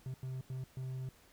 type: tone bursts at uneven times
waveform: triangle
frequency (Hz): 129.9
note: C3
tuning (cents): -12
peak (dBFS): -36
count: 4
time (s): 0.06-0.14 / 0.23-0.41 / 0.5-0.64 / 0.77-1.09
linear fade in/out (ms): 2
effects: pink hiss -64 dBFS RMS until 1.32 s